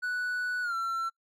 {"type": "tone with pitch glide", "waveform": "triangle", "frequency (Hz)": [1480, 1349.3], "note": ["F#6", "E6"], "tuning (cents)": [0, 40], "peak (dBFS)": -27, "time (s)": [0.02, 1.1], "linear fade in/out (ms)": 20, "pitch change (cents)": -160, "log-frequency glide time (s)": [0.62, 0.75], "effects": ["noise-tail reverb RT60 0.1 s tail -23 dB re dry"]}